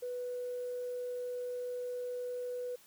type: tone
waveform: sine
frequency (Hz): 493.9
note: B4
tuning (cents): 0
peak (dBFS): -35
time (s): 0.02-2.76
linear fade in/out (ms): 10
effects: tanh soft clip ceiling -31 dBFS + white hiss -61 dBFS RMS until 2.86 s